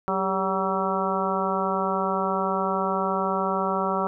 harmonic tone with a mistuned harmonic, 190.2 Hz, F#3, 48 cents sharp, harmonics 1 / 2 / 3 / 4 / 5 / 6 / 7, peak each -30 / -30 / -30 / -30 / -30 / -30 / -30 dBFS, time 0.08-4.07 s, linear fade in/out 0 ms, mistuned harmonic 2, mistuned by +62 cents, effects none

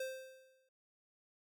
square tone with exponential decay, 523.3 Hz, C5, in tune, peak -37 dBFS, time 0-0.69 s, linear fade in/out 5 ms, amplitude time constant 150 ms, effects MP3 96 kbps

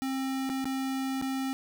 square tone with dropouts, 266 Hz, C4, 29 cents sharp, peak -30 dBFS, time 0.02-1.53 s, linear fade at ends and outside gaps 0 ms, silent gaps 0.493-0.499 / 0.644-0.655 / 1.214-1.223 s, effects none

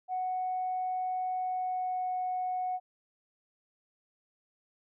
sine tone with pitch glide, 740 to 735.7 Hz, F#5 to F#5, 0 to -10 cents, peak -29 dBFS, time 0.08-2.8 s, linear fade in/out 50 ms, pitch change -10 cents, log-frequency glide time 1.35-2.15 s, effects tanh soft clip ceiling -25 dBFS

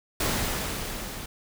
pink noise with level ramp, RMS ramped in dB -25 to -38 dBFS, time 0.2-1.26 s, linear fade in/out 5 ms, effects none

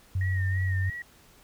sine tone, 93.7 Hz, F#2, 22 cents sharp, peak -24 dBFS, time 0.15-0.9 s, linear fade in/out 5 ms
sine tone with vibrato, 1864.7 Hz, A#6, in tune, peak -34 dBFS, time 0.21-1.02 s, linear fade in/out 2 ms, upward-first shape sine, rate 3 Hz, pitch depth 60 cents each way
effects pink hiss -57 dBFS RMS until 1.43 s

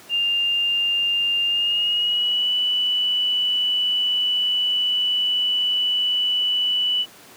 sine tone with pitch glide, 2801 to 2968 Hz, F7 to F#7, +4 to +5 cents, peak -18 dBFS, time 0.09-7.06 s, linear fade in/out 50 ms, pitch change +101 cents, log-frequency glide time 1.46-2.52 s, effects pink hiss -45 dBFS RMS until 7.36 s + high-pass 200 Hz 12 dB/octave

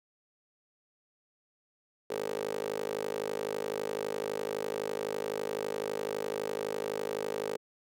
15% pulse tone with high-pass filter, 51.9 Hz, G#1, in tune, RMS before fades -35 dBFS, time 2.1-7.57 s, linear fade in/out 5 ms, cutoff 420 Hz, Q 4.6, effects none

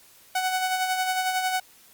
sawtooth tone with tremolo, 745 Hz, F#5, 12 cents sharp, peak -18 dBFS, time 0.35-1.6 s, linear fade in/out 5 ms, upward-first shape sine, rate 11 Hz, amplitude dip 45%, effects white hiss -54 dBFS RMS until 1.93 s + Opus 48 kbps

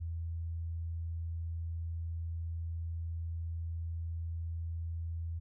sine tone, 83 Hz, E2, 12 cents sharp, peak -35 dBFS, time 0-5.4 s, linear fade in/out 20 ms, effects none

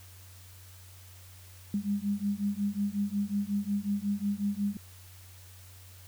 sine beating tone pair, 200 / 205.5 Hz, G3 / G#3, +35 / -18 cents, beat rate 5.5 Hz, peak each -31 dBFS, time 1.74-4.77 s, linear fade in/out 2 ms, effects added 92 Hz sine -50 dBFS peak until 6.07 s + white hiss -55 dBFS RMS until 6.07 s

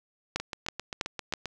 two click trains, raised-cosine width 0.2 ms, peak -11 / -17 dBFS, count 4 / 9, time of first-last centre 0.36-1.337 / 0.4-1.457 s, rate 3.07 / 7.57 Hz, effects none

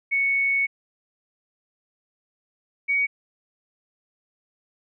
sine tone pair in turn, 2217 / 2247 Hz, C#7 / C#7, 0 / +23 cents, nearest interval unison, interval 23 cents, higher second, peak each -19 dBFS, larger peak neither, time 0.11-0.67 / 2.88-3.07 s, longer first, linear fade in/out 20 ms, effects none

